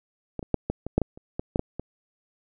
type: clicks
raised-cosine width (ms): 2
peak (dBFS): -17 / -23 / -7 / -12 / -18 / -6 / -11 / -30 / -15 / -9 / -11 / -18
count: 12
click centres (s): 0.393 / 0.428 / 0.543 / 0.7 / 0.866 / 0.98 / 1.017 / 1.175 / 1.395 / 1.559 / 1.594 / 1.796
effects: none